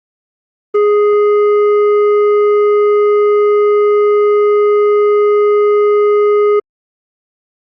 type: tone with hard clipping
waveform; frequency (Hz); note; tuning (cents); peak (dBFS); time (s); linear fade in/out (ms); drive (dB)
sine; 415.3; G#4; 0; -9; 0.74-6.6; 10; 9
effects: low-pass 2000 Hz 12 dB/octave + Opus 32 kbps